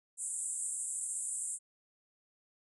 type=band-pass noise; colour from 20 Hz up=pink; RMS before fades=-38 dBFS; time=0.17-1.59 s; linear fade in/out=50 ms; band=7500 to 9800 Hz; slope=96 dB/octave; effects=none